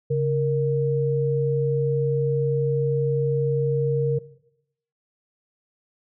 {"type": "tone pair together", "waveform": "sine", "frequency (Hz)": [138.6, 466.2], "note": ["C#3", "A#4"], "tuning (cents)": [0, 0], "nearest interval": "octave + major sixth", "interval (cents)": 2100, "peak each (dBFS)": -22, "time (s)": [0.1, 4.19], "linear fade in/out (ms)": 10, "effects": ["noise-tail reverb RT60 0.8 s tail -18 dB re dry"]}